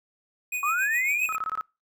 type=tone with tremolo; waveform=square; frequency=2482 Hz; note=D#7; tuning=5 cents flat; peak=-26 dBFS; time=0.52-1.36 s; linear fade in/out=5 ms; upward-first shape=triangle; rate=7.3 Hz; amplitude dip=75%
type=linear sweep; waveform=sine; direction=up; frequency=1108.7 to 2637 Hz; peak=-23 dBFS; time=0.63-1.26 s; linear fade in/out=2 ms
type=tone bursts; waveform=sine; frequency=1289 Hz; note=E6; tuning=39 cents flat; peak=-26 dBFS; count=6; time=1.29-1.61 s; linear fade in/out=0 ms; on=35 ms; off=22 ms
effects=noise-tail reverb RT60 0.3 s tail -26 dB re dry